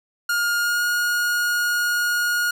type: tone with pitch glide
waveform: 45% pulse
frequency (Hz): 1418 to 1436.1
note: F6 to F6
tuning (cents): +26 to +48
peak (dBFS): -19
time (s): 0.29-2.51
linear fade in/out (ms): 5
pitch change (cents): +22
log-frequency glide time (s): 0.59-0.83
effects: none